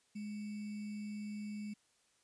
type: tone with sample-and-hold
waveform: sine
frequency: 209.1 Hz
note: G#3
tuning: 12 cents sharp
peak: -40 dBFS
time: 0.15-1.74 s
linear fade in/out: 10 ms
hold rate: 2450 Hz
effects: white hiss -73 dBFS RMS until 2.23 s + resampled to 22050 Hz